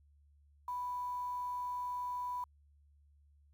sine tone with quantisation, 987.8 Hz, B5, in tune, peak -36 dBFS, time 0.68-2.44 s, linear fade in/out 2 ms, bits 10, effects added 72 Hz sine -63 dBFS peak until 3.53 s

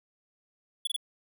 square tone bursts, 3423 Hz, A7, 48 cents flat, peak -28 dBFS, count 3, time 0.85-0.964 s, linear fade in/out 5 ms, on 22 ms, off 24 ms, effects none

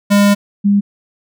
square / sine tone pair in turn, 202.7 / 201.9 Hz, G#3 / G#3, -42 / -49 cents, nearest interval unison, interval 7 cents, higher first, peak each -8 dBFS, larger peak neither, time 0.1-0.35 / 0.64-0.81 s, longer first, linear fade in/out 20 ms, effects none

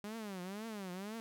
sawtooth tone with vibrato, 201.3 Hz, G3, 46 cents sharp, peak -38 dBFS, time 0.04-1.2 s, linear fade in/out 0 ms, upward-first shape triangle, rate 2 Hz, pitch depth 240 cents each way, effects none

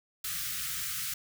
white band-stop noise, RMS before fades -35 dBFS, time 0.24-1.14 s, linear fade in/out 5 ms, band 180 to 1200 Hz, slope 96 dB/octave, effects none

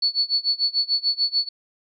sine tone with tremolo, 4435 Hz, C#8, in tune, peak -16 dBFS, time 0.02-1.49 s, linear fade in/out 5 ms, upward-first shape sine, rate 6.8 Hz, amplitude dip 95%, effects none

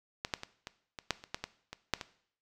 clicks, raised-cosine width 0.2 ms, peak -16 / -13 / -22 / -23 / -24 / -11 / -29 / -16 / -18 / -24 / -10 / -21 dBFS, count 12, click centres 0.249 / 0.338 / 0.434 / 0.671 / 0.988 / 1.107 / 1.239 / 1.345 / 1.44 / 1.73 / 1.937 / 2.012 s, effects noise-tail reverb RT60 0.6 s tail -17 dB re dry

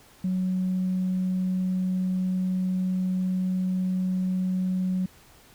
sine tone, 185 Hz, F#3, in tune, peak -22 dBFS, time 0.24-5.06 s, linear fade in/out 5 ms, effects tanh soft clip ceiling -19 dBFS + pink hiss -54 dBFS RMS until 5.54 s

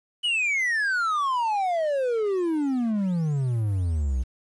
triangle exponential sweep, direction down, 3000 to 60 Hz, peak -20 dBFS, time 0.23-4.24 s, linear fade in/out 20 ms, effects resampled to 22050 Hz + 9-bit

